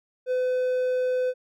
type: tone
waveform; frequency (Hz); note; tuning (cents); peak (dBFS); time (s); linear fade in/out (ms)
triangle; 506; B4; +42; -20; 0.26-1.34; 50
effects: none